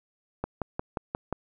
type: click train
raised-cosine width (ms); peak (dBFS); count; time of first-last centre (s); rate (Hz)
1; -15; 6; 0.44-1.327; 5.64
effects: none